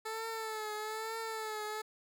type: tone with vibrato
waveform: 15% pulse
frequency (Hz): 437.7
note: A4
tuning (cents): -9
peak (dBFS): -31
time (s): 0.05-1.82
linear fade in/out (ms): 10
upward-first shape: triangle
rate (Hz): 1.1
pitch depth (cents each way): 60
effects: none